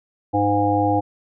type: harmonic tone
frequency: 102.2 Hz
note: G#2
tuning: 27 cents flat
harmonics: 1 / 3 / 5 / 7 / 8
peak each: -24 / -21 / -24 / -23 / -21 dBFS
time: 0.33-1.01 s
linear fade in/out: 20 ms
effects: none